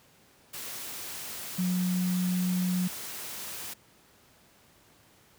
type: tone in noise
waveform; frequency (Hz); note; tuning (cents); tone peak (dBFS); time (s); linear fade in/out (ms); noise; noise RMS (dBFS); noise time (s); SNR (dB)
sine; 181.5; F#3; -33; -25; 1.58-2.88; 10; white; -39; 0.53-3.74; +11
effects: pink hiss -60 dBFS RMS until 5.38 s + high-pass 80 Hz 12 dB/octave